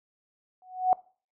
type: tone with exponential growth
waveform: sine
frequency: 740 Hz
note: F#5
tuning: in tune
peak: -15 dBFS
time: 0.62-0.93 s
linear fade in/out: 1 ms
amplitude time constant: 66 ms
effects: noise-tail reverb RT60 0.4 s tail -22 dB re dry